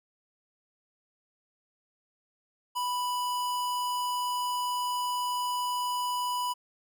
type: tone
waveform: square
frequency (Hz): 987.8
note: B5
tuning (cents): 0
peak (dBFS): -29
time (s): 2.75-6.54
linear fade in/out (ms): 20
effects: none